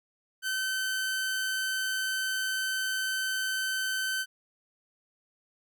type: tone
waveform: sawtooth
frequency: 1534 Hz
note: G6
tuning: 38 cents flat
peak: -25 dBFS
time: 0.42-4.26 s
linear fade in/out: 50 ms
effects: none